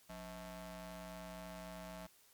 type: ring-modulated tone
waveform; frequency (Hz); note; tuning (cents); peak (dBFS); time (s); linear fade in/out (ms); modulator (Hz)
sawtooth; 230.9; A#3; -16; -40; 0.09-2.07; 10; 410
effects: white hiss -67 dBFS RMS until 2.33 s + MP3 96 kbps